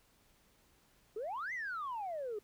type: exponential two-way sweep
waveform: sine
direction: up then down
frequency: 400.9 to 2100 to 400.9 Hz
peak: -36 dBFS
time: 1.16-2.39 s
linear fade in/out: 5 ms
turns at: 1.53 s
effects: tanh soft clip ceiling -34 dBFS + pink hiss -69 dBFS RMS until 2.43 s